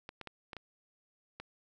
clicks, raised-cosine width 0.3 ms, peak -27 dBFS, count 6, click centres 0.091 / 0.213 / 0.273 / 0.532 / 0.567 / 1.4 s, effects none

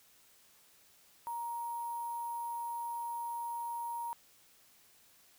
sine tone with sample-and-hold, 940 Hz, A#5, 14 cents sharp, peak -36 dBFS, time 1.27-4.13 s, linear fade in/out 0 ms, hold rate 11025 Hz, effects white hiss -64 dBFS RMS until 5.38 s

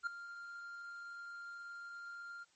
triangle tone with ADSR envelope, 1395 Hz, F6, 2 cents flat, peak -30 dBFS, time 0.03-2.45 s, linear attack 37 ms, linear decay 7 ms, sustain -14 dB, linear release 27 ms, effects white hiss -71 dBFS RMS until 2.55 s + MP3 32 kbps

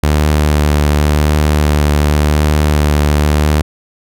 sawtooth tone with vibrato, 74.7 Hz, D2, 30 cents sharp, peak -5 dBFS, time 0.03-3.62 s, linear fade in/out 5 ms, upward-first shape triangle, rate 0.92 Hz, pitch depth 22 cents each way, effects none

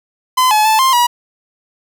45% pulse tone with pitch steps, 1021 / 854 / 874 / 1051 / 965 Hz, C6 / G#5 / A5 / C6 / B5, -43 / +48 / -12 / +7 / -40 cents, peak -9 dBFS, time 0.37-1.07 s, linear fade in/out 10 ms, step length 140 ms, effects none

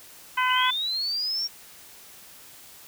harmonic tone, 507 Hz, B4, 45 cents sharp, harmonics 2 / 3 / 4 / 5 / 6, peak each -23 / -27 / -29 / -31 / -33 dBFS, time 0.37-0.71 s, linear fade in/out 10 ms
sine linear sweep, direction up, 2900 to 5600 Hz, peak -25 dBFS, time 0.49-1.48 s, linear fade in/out 20 ms
effects white hiss -48 dBFS RMS until 2.87 s

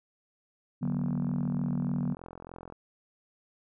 sine chord, B minor, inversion first, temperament equal with one note detuned, 146.83 / 185 / 241 Hz, D3 / F#3 / B3, 0 / 0 / -42 cents, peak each -32 dBFS, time 0.81-2.15 s, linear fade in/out 20 ms
click train, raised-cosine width 1 ms, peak -30 dBFS, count 83, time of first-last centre 0.83-2.724 s, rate 43.3 Hz
effects none

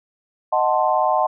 sine chord, D# diminished seventh, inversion none, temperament equal, 622.3 / 740 / 880 / 1046.5 Hz, D#5 / F#5 / A5 / C6, 0 / 0 / 0 / 0 cents, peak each -21 / -20 / -21 / -22 dBFS, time 0.52-1.27 s, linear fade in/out 10 ms, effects none

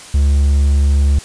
triangle tone, 70.6 Hz, C#2, 32 cents sharp, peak -7 dBFS, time 0.14-1.19 s, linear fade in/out 5 ms, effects white hiss -35 dBFS RMS until 1.24 s + resampled to 22050 Hz

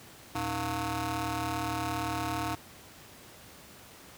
15% pulse ring-modulated tone, 196.9 Hz, G3, 8 cents sharp, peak -21 dBFS, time 0.35-2.55 s, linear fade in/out 2 ms, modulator 511 Hz, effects pink hiss -51 dBFS RMS until 4.17 s + high-pass 80 Hz 12 dB/octave

